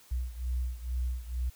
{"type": "beating tone pair", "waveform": "sine", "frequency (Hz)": [61.2, 63.4], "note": ["B1", "B1"], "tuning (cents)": [-15, 46], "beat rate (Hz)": 2.2, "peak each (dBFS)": [-32, -35], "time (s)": [0.11, 1.5], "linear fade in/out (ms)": 10, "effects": ["white hiss -58 dBFS RMS until 1.55 s"]}